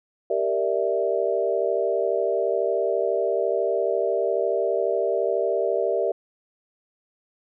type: chord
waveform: sine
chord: E half-diminished seventh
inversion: first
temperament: equal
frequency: 392 / 466.2 / 587.3 / 659.3 Hz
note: G4 / Bb4 / D5 / E5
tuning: 0 / 0 / 0 / 0 cents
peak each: -26 dBFS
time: 0.3-6.12 s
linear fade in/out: 5 ms
effects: none